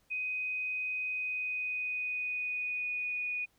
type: tone with pitch glide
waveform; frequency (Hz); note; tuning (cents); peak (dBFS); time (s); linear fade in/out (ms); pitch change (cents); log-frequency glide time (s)
sine; 2505 to 2469; D#7 to D#7; +11 to -14; -32; 0.1-3.46; 20; -25; 1.09-3.26
effects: pink hiss -71 dBFS RMS until 3.58 s